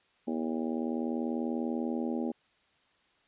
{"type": "harmonic tone", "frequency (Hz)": 80.2, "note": "E2", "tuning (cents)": -47, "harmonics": [3, 4, 5, 6, 7, 8, 9, 10], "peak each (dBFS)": [-32, -36, -39, -45, -42, -49, -53, -45], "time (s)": [0.27, 2.32], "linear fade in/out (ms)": 10, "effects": ["white hiss -68 dBFS RMS until 3.27 s", "resampled to 8000 Hz"]}